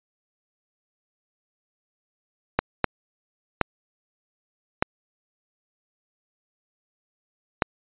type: clicks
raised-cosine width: 0.5 ms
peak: -3 dBFS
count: 5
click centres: 2.59 / 2.843 / 3.613 / 4.825 / 7.622 s
effects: resampled to 8000 Hz